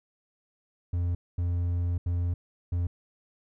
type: tone bursts at uneven times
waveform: triangle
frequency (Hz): 87.31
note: F2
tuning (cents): 0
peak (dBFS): -23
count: 4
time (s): 0.93-1.15 / 1.38-1.98 / 2.06-2.34 / 2.72-2.87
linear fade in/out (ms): 5
effects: none